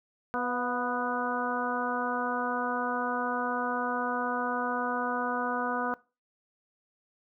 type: harmonic tone with a mistuned harmonic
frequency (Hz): 246.9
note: B3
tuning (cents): 0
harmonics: 1 / 2 / 3 / 4 / 5 / 6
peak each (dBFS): -35 / -35 / -35 / -35 / -35 / -35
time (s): 0.34-5.94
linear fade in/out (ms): 0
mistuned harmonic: 3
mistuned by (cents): -38
effects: noise-tail reverb RT60 0.3 s tail -21 dB re dry